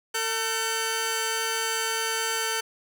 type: tone pair together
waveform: 10% pulse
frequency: 449.6 / 1529 Hz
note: A4 / G6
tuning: +37 / -44 cents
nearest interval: octave + major sixth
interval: 2119 cents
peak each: -20 dBFS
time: 0.14-2.61 s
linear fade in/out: 10 ms
effects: none